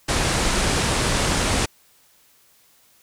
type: low-pass noise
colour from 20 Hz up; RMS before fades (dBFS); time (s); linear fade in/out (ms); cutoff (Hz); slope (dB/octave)
pink; -21; 0.08-1.66; 10; 10000; 48
effects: white hiss -57 dBFS RMS until 3.02 s